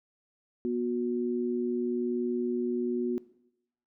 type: tone pair together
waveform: sine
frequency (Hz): 242.9 / 364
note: B3 / F#4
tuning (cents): -29 / -28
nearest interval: perfect fifth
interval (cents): 701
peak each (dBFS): -30 / -30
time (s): 0.65-3.18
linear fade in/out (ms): 0
effects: noise-tail reverb RT60 0.8 s tail -19 dB re dry